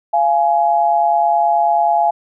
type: tone pair together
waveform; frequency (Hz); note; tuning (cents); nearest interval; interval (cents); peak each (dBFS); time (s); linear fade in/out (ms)
sine; 688.7 / 838; F5 / G#5; -24 / +15; minor third; 339; -14; 0.13-2.11; 10
effects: none